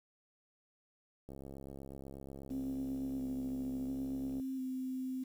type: click train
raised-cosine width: 2 ms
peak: -35 dBFS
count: 213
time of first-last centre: 1.29-4.399 s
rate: 68.2 Hz
type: tone with vibrato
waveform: sine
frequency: 261.6 Hz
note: C4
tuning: in tune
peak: -36 dBFS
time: 2.5-5.24 s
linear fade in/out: 10 ms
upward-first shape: square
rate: 0.72 Hz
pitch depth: 17 cents each way
effects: 10-bit